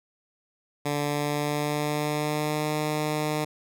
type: tone with pitch glide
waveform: 10% pulse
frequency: 145.8 to 151.99 Hz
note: D3 to D#3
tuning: -12 to -40 cents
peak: -17 dBFS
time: 0.85-3.45 s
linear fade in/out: 10 ms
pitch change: +72 cents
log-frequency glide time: 1.01-2.7 s
effects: none